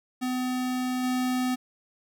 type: tone with level steps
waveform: square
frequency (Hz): 253.1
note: B3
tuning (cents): +43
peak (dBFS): -27 / -25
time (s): 0.21-1.56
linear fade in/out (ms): 20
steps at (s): 1.03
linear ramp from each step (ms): 10
effects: none